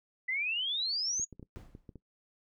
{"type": "exponential sweep", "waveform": "sine", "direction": "up", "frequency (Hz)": [1975.5, 6810], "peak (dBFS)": -30, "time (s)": [0.28, 1.25], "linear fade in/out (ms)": 10}
{"type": "clicks", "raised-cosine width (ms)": 3, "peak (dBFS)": -34, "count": 8, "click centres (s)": [1.197, 1.327, 1.396, 1.428, 1.572, 1.751, 1.892, 1.957]}
{"type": "noise with exponential decay", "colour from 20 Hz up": "brown", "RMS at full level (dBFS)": -43, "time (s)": [1.56, 1.94], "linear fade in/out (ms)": 0, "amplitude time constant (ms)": 82}
{"effects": ["noise-tail reverb RT60 0.1 s tail -19 dB re dry"]}